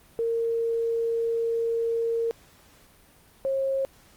sine tone pair in turn, 460.3 / 539.1 Hz, A#4 / C#5, -22 / -48 cents, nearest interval minor third, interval 274 cents, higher second, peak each -23 dBFS, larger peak neither, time 0.19-2.31 / 3.45-3.85 s, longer first, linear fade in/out 0 ms, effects pink hiss -56 dBFS RMS until 4.16 s + Opus 32 kbps

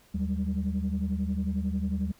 sine tone cluster, 77.9 / 189.6 / 200.7 Hz, D#2 / F#3 / G3, +3 / +43 / +41 cents, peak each -30 dBFS, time 0.14-2.12 s, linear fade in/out 10 ms, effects tanh soft clip ceiling -20 dBFS + pink hiss -60 dBFS RMS until 2.19 s

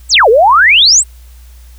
sine exponential two-way sweep, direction down then up, 8600 to 415.3 to 8600 Hz, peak -3 dBFS, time 0.09-1.04 s, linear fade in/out 50 ms, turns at 0.29 s, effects added 60 Hz sine -33 dBFS peak until 1.78 s + white hiss -47 dBFS RMS until 1.78 s

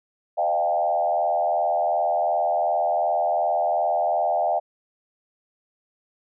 sine tone with frequency modulation, 700 Hz, F5, 4 cents sharp, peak -19 dBFS, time 0.37-4.6 s, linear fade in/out 20 ms, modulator 82.7 Hz, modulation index 1.3, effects none

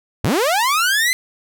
sawtooth linear sweep, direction up, 73.42 to 2071 Hz, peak -11 dBFS, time 0.24-1.13 s, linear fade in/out 0 ms, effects none

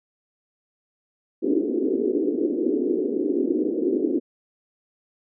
white band-pass noise, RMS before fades -23 dBFS, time 1.42-4.2 s, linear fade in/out 20 ms, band 260 to 410 Hz, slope 48 dB/octave, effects none

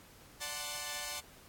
5% pulse chord, D dominant seventh, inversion none, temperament equal, 587.3 / 740 / 880 / 1046.5 Hz, D5 / F#5 / A5 / C6, 0 / 0 / 0 / 0 cents, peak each -32 dBFS, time 0.4-1.21 s, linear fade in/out 20 ms, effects pink hiss -58 dBFS RMS until 1.48 s + AAC 64 kbps

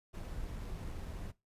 brown noise with sample-and-hold, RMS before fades -42 dBFS, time 0.13-1.32 s, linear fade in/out 20 ms, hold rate 8820 Hz, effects noise-tail reverb RT60 0.2 s tail -18 dB re dry + resampled to 32000 Hz

